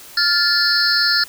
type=tone cluster; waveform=sine; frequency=1402 / 1741 / 4186 / 4563 / 5170 Hz; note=F6 / A6 / C8 / C#8 / E8; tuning=+6 / -19 / 0 / +49 / -34 cents; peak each=-20 dBFS; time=0.17-1.24 s; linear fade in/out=5 ms; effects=white hiss -40 dBFS RMS until 1.28 s